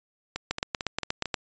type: two click trains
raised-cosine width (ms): 0.2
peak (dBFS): -9 / -13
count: 8 / 5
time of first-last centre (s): 0.51-1.342 / 0.36-1.257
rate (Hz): 8.41 / 4.46
effects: resampled to 16000 Hz